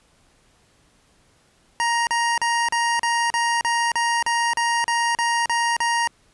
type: tone bursts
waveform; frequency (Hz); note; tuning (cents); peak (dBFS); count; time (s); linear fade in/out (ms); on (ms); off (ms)
25% pulse; 937; A#5; +9; -15; 14; 1.8-6.074; 0; 270; 38
effects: pink hiss -59 dBFS RMS until 6.33 s + resampled to 24000 Hz